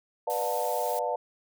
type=chord; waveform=sine; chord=B half-diminished seventh; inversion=none; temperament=just; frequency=493.9 / 592.7 / 711.2 / 889 Hz; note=B4 / D5 / F5 / A5; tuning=0 / +16 / +31 / +18 cents; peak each=-32 dBFS; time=0.27-1.16 s; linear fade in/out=5 ms
type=noise; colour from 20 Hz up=blue; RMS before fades=-39 dBFS; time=0.3-0.99 s; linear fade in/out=0 ms
effects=none